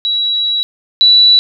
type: tone pair in turn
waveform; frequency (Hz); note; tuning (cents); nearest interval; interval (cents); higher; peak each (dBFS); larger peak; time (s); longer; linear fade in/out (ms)
sine; 3897 / 3945; B7 / B7; -24 / -3; unison; 21; second; -12 / -4; second; 0.05-0.63 / 1.01-1.39; first; 0
effects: none